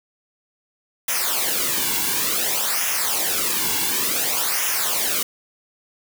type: noise with flanger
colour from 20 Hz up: white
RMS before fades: -22 dBFS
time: 1.08-5.23 s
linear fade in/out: 5 ms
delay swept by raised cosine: 0.23 to 1.63 ms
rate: 0.56 Hz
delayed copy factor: -0.75
effects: none